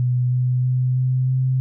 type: tone with pitch steps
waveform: sine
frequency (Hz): 124.5 / 125.8 / 127.12 / 128.44 / 129.79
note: B2 / B2 / C3 / C3 / C3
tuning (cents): +14 / +32 / -50 / -32 / -14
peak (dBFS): -16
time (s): 0-1.6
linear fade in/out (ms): 0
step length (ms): 320
effects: none